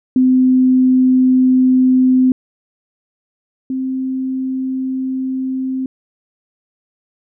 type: tone pair in turn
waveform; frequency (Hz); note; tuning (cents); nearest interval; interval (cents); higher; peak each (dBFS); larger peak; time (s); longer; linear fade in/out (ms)
sine; 256.8 / 261.4; C4 / C4; -32 / -1; unison; 31; second; -8 / -17; first; 0.16-2.32 / 3.7-5.86; neither; 2
effects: none